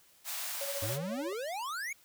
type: high-pass noise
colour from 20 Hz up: white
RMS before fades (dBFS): -38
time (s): 0.24-0.99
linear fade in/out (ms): 50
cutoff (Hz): 600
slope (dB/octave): 96
type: tone with tremolo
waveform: sine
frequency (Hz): 560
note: C#5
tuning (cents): +18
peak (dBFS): -35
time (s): 0.61-1.33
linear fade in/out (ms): 2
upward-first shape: sine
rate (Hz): 14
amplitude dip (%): 70
type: exponential sweep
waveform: square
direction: up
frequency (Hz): 93.9 to 2300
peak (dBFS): -36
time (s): 0.82-1.93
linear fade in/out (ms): 5
effects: white hiss -63 dBFS RMS until 2.04 s